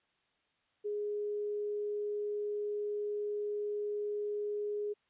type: tone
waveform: sine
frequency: 415.3 Hz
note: G#4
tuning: in tune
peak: -33 dBFS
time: 0.84-4.94 s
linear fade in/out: 20 ms
effects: white hiss -75 dBFS RMS until 5.09 s + resampled to 8000 Hz